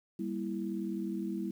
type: chord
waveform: sine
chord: E diminished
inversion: first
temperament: just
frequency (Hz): 197.78 / 237.3 / 329.6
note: G3 / Bb3 / E4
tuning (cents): +16 / +31 / 0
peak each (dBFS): -36 / -40 / -37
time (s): 0.19-1.51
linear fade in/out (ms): 5
effects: 10-bit